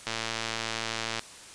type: click train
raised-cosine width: 0.2 ms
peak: -13 dBFS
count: 128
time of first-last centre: 0.07-1.194 s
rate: 113 Hz
effects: white hiss -47 dBFS RMS until 1.54 s + resampled to 22050 Hz